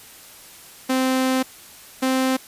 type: tone pair in turn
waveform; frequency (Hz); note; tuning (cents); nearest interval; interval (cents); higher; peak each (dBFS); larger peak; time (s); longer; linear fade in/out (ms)
sawtooth; 260 / 261.1; C4 / C4; -11 / -3; unison; 8; second; -14; neither; 0.89-1.43 / 2.02-2.37; first; 10
effects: white hiss -44 dBFS RMS until 2.47 s + resampled to 32000 Hz